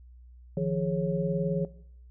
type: tone cluster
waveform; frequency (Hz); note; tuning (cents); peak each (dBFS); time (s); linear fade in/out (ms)
sine; 154.2 / 173.2 / 415.5 / 549; D#3 / F3 / G#4 / C#5; -15 / -14 / +1 / -17; -32 / -29 / -33 / -32; 0.57-1.65; 2
effects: noise-tail reverb RT60 0.7 s tail -19 dB re dry + added 61 Hz sine -48 dBFS peak until 2.1 s